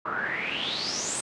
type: noise with low-pass filter sweep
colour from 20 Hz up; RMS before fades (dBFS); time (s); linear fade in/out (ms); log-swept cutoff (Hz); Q
pink; -30; 0.05-1.21; 10; 1200 to 8700; 8.9
effects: high-pass 200 Hz 12 dB/octave + resampled to 24000 Hz